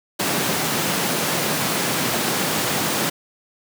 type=high-pass noise; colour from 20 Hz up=pink; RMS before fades=-22 dBFS; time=0.19-3.1 s; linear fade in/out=10 ms; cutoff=140 Hz; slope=24 dB/octave; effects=none